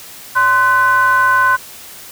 triangle ring-modulated tone, 233.1 Hz, A#3, in tune, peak -4 dBFS, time 0.35-1.57 s, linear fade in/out 20 ms, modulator 1270 Hz, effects white hiss -35 dBFS RMS until 2.11 s

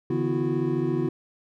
triangle tone cluster, 142 / 161 / 249.1 / 332.5 / 367 Hz, C#3 / E3 / B3 / E4 / F#4, +42 / -41 / +15 / +15 / -14 cents, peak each -27 / -31 / -28 / -26 / -26 dBFS, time 0.1-1.09 s, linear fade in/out 5 ms, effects none

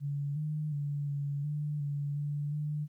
sine tone with pitch steps, 142.7 / 152.3 / 144.2 / 142.4 / 148.6 / 143.6 / 145.8 / 149.5 Hz, D3 / D#3 / D3 / C#3 / D3 / D3 / D3 / D3, -49 / -37 / -31 / +47 / +21 / -39 / -12 / +31 cents, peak -31 dBFS, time 0-2.88 s, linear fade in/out 50 ms, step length 360 ms, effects 12-bit

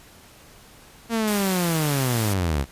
sawtooth linear sweep, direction down, 233.1 to 63.4 Hz, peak -17 dBFS, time 1.09-2.66 s, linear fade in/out 50 ms
white noise, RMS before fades -30 dBFS, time 1.27-2.34 s, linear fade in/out 10 ms
effects pink hiss -49 dBFS RMS until 2.71 s + resampled to 32000 Hz

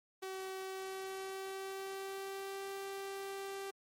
sawtooth tone with pitch glide, 380.2 to 391.8 Hz, F#4 to G4, +47 to -1 cents, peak -37 dBFS, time 0.22-3.71 s, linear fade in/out 10 ms, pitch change +52 cents, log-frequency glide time 0.56-2.7 s, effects MP3 64 kbps

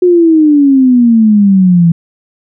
sine exponential sweep, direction down, 364.9 to 164.81 Hz, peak -3 dBFS, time 0.02-1.92 s, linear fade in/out 5 ms, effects none

